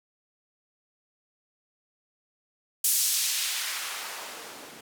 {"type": "noise with band-pass filter sweep", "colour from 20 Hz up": "blue", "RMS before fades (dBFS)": -30, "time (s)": [2.84, 4.81], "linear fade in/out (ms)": 5, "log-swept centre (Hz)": [8700, 220], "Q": 0.77, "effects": []}